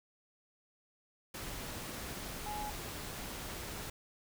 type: tone in noise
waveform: sine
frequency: 838 Hz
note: G#5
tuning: 15 cents sharp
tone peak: -39 dBFS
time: 2.46-2.7 s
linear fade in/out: 5 ms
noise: pink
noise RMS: -43 dBFS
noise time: 1.34-3.9 s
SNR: +1 dB
effects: none